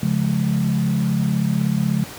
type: chord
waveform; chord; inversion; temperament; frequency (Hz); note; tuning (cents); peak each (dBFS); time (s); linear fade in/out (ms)
sine; Db major; none; equal with one note detuned; 138.59 / 174.61 / 211.2; Db3 / F3 / Ab3; 0 / 0 / +29; -21; 0.03-2.04; 0
effects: pink hiss -36 dBFS RMS until 2.18 s + high-pass 80 Hz 12 dB/octave